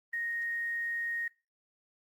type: tone with quantisation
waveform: sine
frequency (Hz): 1864.7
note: A#6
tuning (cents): 0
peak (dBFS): -32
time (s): 0.13-1.28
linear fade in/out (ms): 5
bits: 10
effects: noise-tail reverb RT60 0.3 s tail -21 dB re dry + Opus 24 kbps